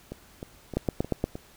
two click trains, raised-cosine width 2 ms, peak -11 / -22 dBFS, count 5 / 5, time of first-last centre 0.77-1.241 / 0.12-1.355 s, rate 8.5 / 3.24 Hz, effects pink hiss -55 dBFS RMS until 1.56 s

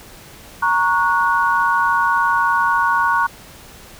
sine chord, F# major, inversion first, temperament equal with one note detuned, 932.3 / 1108.7 / 1463 Hz, A#5 / C#6 / F#6, 0 / 0 / -20 cents, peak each -18 dBFS, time 0.62-3.27 s, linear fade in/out 10 ms, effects pink hiss -41 dBFS RMS until 3.99 s

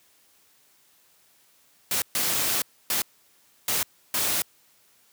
white noise bursts at uneven times, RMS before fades -25 dBFS, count 5, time 1.91-2.02 / 2.15-2.62 / 2.9-3.02 / 3.68-3.83 / 4.14-4.42 s, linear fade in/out 2 ms, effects white hiss -61 dBFS RMS until 5.12 s + high-pass 80 Hz 12 dB/octave

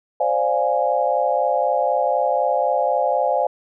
sine chord, D half-diminished seventh, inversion third, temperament equal, 523.3 / 587.3 / 698.5 / 830.6 Hz, C5 / D5 / F5 / Ab5, 0 / 0 / 0 / 0 cents, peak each -22 dBFS, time 0.2-3.47 s, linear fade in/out 5 ms, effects none

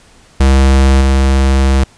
square tone with level steps, 67 Hz, C2, 42 cents sharp, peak -6 / -8 dBFS, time 0.4-1.84 s, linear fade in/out 5 ms, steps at 1.01 s, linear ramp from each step 2 ms, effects pink hiss -45 dBFS RMS until 1.97 s + resampled to 22050 Hz

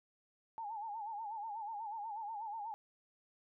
sine tone with vibrato, 862 Hz, A5, 36 cents flat, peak -40 dBFS, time 0.58-2.74 s, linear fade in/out 0 ms, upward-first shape sine, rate 8.2 Hz, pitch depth 110 cents each way, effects none

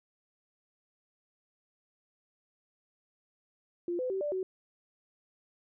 sine tone with pitch steps, 347.9 / 507 / 383.9 / 588 / 374.7 Hz, F4 / B4 / G4 / D5 / F#4, -7 / +45 / -36 / +2 / +22 cents, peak -30 dBFS, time 3.88-4.43 s, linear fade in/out 2 ms, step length 110 ms, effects none

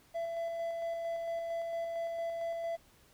triangle tone with tremolo, 670 Hz, E5, 28 cents sharp, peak -31 dBFS, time 0.14-2.77 s, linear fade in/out 20 ms, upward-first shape square, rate 4.4 Hz, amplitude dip 25%, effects pink hiss -64 dBFS RMS until 3.13 s

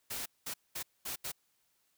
white noise bursts at uneven times, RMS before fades -39 dBFS, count 5, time 0.1-0.26 / 0.46-0.54 / 0.75-0.83 / 1.05-1.16 / 1.24-1.32 s, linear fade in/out 10 ms, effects white hiss -75 dBFS RMS until 1.97 s

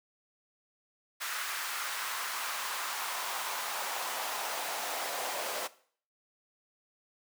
pink noise with high-pass filter sweep, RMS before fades -36 dBFS, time 1.2-5.68 s, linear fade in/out 20 ms, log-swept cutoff 1400 to 610 Hz, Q 1.8, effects noise-tail reverb RT60 0.5 s tail -18 dB re dry

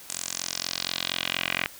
10% pulse tone with band-pass filter sweep, 44.25 Hz, F1, 23 cents sharp, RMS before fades -31 dBFS, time 0.1-1.66 s, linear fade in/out 0 ms, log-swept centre 7900 to 2300 Hz, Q 2.6, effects white hiss -46 dBFS RMS until 1.79 s

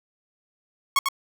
sawtooth tone with echo, 1100 Hz, C#6, 14 cents flat, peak -13 dBFS, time 0.96-0.99 s, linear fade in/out 2 ms, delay 97 ms, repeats 1, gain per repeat -5 dB, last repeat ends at 1.087 s, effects none

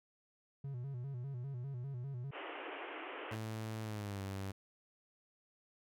triangle tone with vibrato, 130.2 Hz, C3, 8 cents flat, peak -38 dBFS, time 0.64-2.31 s, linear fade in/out 5 ms, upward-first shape square, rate 5 Hz, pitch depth 110 cents each way
pink band-pass noise, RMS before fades -46 dBFS, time 2.31-3.38 s, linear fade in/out 50 ms, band 290 to 3100 Hz, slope 96 dB/octave
sawtooth tone with pitch glide, 110 to 97.43 Hz, A2 to G2, 0 to -10 cents, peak -36 dBFS, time 3.31-4.52 s, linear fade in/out 10 ms, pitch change -210 cents, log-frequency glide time 3.83-4.22 s
effects none

